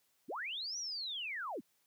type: linear two-way sweep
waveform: sine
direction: up then down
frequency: 155.56 to 5920 to 155.56 Hz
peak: -38 dBFS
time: 0.28-1.61 s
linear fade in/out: 20 ms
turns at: 0.78 s
effects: white hiss -75 dBFS RMS until 1.86 s + high-pass 80 Hz 12 dB/octave